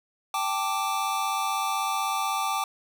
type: chord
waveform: square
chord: G suspended second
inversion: none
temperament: equal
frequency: 784 / 880 / 1174.7 Hz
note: G5 / A5 / D6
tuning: 0 / 0 / 0 cents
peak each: -31 / -32 / -29 dBFS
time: 0.34-2.64 s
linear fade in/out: 2 ms
effects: none